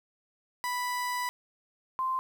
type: tone pair in turn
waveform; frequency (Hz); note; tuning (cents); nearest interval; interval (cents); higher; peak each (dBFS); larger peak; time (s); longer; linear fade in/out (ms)
30% pulse / sine; 988 / 1042.4; B5 / C6; 0 / -7; minor second; 93; second; -27; neither; 0.64-1.29 / 1.99-2.19; first; 0
effects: 10-bit